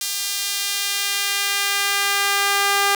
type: tone with high-pass filter sweep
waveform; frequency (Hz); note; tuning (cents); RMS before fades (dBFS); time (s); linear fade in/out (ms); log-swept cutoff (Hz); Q
sawtooth; 400.5; G4; +37; -21; 0.01-2.95; 2; 4700 to 970; 0.85
effects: 7-bit